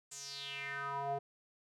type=tone with band-pass filter sweep; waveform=square; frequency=140 Hz; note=C#3; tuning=18 cents sharp; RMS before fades=-41 dBFS; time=0.11-1.19 s; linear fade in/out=10 ms; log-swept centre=7700 to 580 Hz; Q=5; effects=none